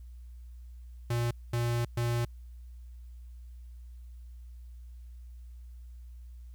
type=tone bursts at uneven times; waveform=square; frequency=118.8 Hz; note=A#2; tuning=33 cents sharp; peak=-28 dBFS; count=3; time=1.1-1.31 / 1.53-1.85 / 1.97-2.25 s; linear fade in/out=5 ms; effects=added 60 Hz sine -44 dBFS peak until 6.54 s + white hiss -73 dBFS RMS until 6.54 s